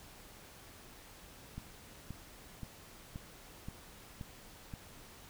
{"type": "click train", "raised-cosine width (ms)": 5, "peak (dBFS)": -30, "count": 7, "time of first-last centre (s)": [1.58, 4.738], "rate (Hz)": 1.9, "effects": ["pink hiss -55 dBFS RMS until 5.29 s"]}